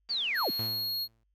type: click train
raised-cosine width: 0.2 ms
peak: -36 dBFS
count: 135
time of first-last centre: 0.09-0.668 s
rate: 232 Hz
type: linear sweep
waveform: sine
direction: down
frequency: 4764 to 103.2 Hz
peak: -28 dBFS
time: 0.09-0.51 s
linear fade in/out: 20 ms
type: tone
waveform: square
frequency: 4300 Hz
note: C8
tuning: 47 cents sharp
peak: -31 dBFS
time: 0.34-1.08 s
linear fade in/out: 50 ms
type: tone with exponential decay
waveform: sawtooth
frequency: 113.1 Hz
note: A2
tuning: 48 cents sharp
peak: -31 dBFS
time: 0.59-1.24 s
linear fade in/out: 5 ms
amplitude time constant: 140 ms
effects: noise-tail reverb RT60 0.1 s tail -23 dB re dry + added 50 Hz sine -70 dBFS peak until 1.34 s